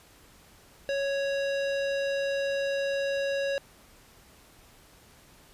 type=tone with low-pass filter; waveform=square; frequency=554.4 Hz; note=C#5; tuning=in tune; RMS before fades=-29 dBFS; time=0.89-3.58 s; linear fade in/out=0 ms; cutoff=4200 Hz; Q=1.1; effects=pink hiss -56 dBFS RMS until 5.53 s + resampled to 32000 Hz

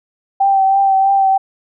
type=tone with vibrato; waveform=sine; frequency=779 Hz; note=G5; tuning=11 cents flat; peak=-9 dBFS; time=0.4-1.38 s; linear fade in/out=10 ms; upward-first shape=triangle; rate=3.1 Hz; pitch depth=28 cents each way; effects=none

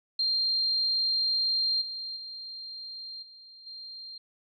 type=tone with level steps; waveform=sine; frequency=4186 Hz; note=C8; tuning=in tune; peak=-24 / -34 / -38 / -48 / -40 dBFS; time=0.19-4.18 s; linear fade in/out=5 ms; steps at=1.81 / 2.16 / 3.22 / 3.66 s; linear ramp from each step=10 ms; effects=none

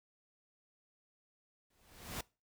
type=noise with exponential growth; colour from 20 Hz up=pink; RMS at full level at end=-38 dBFS; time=1.7-2.21 s; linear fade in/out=5 ms; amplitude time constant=110 ms; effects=noise-tail reverb RT60 0.3 s tail -23 dB re dry

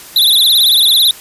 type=tone with vibrato; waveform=square; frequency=3729 Hz; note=A#7; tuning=in tune; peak=-7 dBFS; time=0.16-1.11 s; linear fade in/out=2 ms; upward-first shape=triangle; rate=18 Hz; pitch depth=190 cents each way; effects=white hiss -34 dBFS RMS until 1.2 s + resampled to 32000 Hz

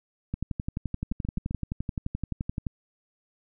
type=two click trains; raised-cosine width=5 ms; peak=-17 / -20 dBFS; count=28 / 4; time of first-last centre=0.34-2.668 / 1.12-1.51 s; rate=11.6 / 7.7 Hz; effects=none

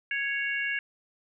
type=harmonic tone; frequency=554.4 Hz; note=C#5; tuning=in tune; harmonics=3 / 4 / 5; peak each=-30 / -32 / -34 dBFS; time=0.11-0.79 s; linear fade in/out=2 ms; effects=none

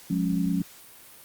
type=chord; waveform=sine; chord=Db major; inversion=first; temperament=equal with one note detuned; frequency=178.59 / 207.7 / 277.2 Hz; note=F3 / Ab3 / Db4; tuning=+39 / 0 / 0 cents; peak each=-25 / -29 / -28 dBFS; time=0.1-0.62 s; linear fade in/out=5 ms; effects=white hiss -49 dBFS RMS until 1.24 s + Opus 48 kbps

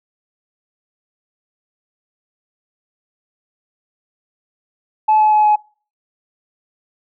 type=tone with pitch steps; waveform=sine; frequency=862 / 856 / 850.1 / 844.3 Hz; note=A5 / A5 / G#5 / G#5; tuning=-36 / -48 / +40 / +28 cents; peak=-8 dBFS; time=5.08-5.56 s; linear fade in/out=10 ms; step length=120 ms; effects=noise-tail reverb RT60 0.4 s tail -25 dB re dry + tanh soft clip ceiling -6 dBFS

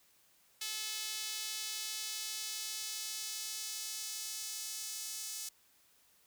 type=tone with high-pass filter sweep; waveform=sawtooth; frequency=432.5 Hz; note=A4; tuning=30 cents flat; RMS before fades=-41 dBFS; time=0.61-5.49 s; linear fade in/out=5 ms; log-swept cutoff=3700 to 6200 Hz; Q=1.1; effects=white hiss -68 dBFS RMS until 6.26 s

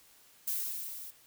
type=noise with level ramp; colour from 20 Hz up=violet; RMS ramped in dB=-32 to -46 dBFS; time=0.47-1.11 s; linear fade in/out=10 ms; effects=white hiss -61 dBFS RMS until 1.26 s

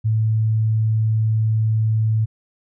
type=tone; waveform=sine; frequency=110 Hz; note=A2; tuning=in tune; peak=-15 dBFS; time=0.04-2.26 s; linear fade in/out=20 ms; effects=none

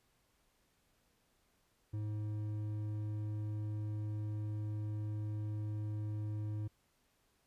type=tone with hard clipping; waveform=triangle; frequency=105.9 Hz; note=G#2; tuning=34 cents sharp; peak=-38 dBFS; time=1.93-6.68 s; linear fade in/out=10 ms; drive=10 dB; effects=pink hiss -75 dBFS RMS until 7.46 s + resampled to 32000 Hz

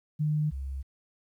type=tone pair in turn; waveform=sine; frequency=151.5 / 67.49 Hz; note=D#3 / C#2; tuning=-46 / -46 cents; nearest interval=octave + major second; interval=1400 cents; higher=first; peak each=-24 / -32 dBFS; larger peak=first; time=0.19-0.51 / 0.51-0.83 s; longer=neither; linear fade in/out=20 ms; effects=11-bit

